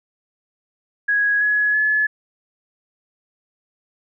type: tone with pitch steps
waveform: sine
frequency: 1661.2 / 1687.3 / 1713.8 Hz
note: G#6 / G#6 / A6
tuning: 0 / +27 / -46 cents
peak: -15 dBFS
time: 1.08-2.07 s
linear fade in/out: 10 ms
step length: 330 ms
effects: none